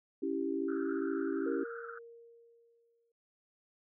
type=chord; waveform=sine; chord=C# diminished; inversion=none; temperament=equal; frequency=277.2 / 329.6 / 392 Hz; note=C#4 / E4 / G4; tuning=0 / 0 / 0 cents; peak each=-36 dBFS; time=0.22-1.64 s; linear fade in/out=10 ms
type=band-pass noise; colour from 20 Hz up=white; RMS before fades=-48 dBFS; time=0.68-1.99 s; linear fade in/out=10 ms; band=1300 to 1500 Hz; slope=96 dB/octave
type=tone with exponential decay; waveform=sine; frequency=466.2 Hz; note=A#4; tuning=in tune; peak=-35 dBFS; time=1.46-3.12 s; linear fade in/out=5 ms; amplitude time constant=360 ms
effects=none